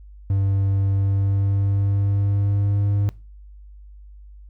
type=tone with pitch glide; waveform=triangle; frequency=98 to 101.16 Hz; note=G2 to G#2; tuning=0 to -45 cents; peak=-15 dBFS; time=0.3-3.09 s; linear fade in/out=0 ms; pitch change=+55 cents; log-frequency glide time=0.91-2.87 s; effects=noise-tail reverb RT60 0.3 s tail -21 dB re dry + added 50 Hz sine -40 dBFS peak until 4.49 s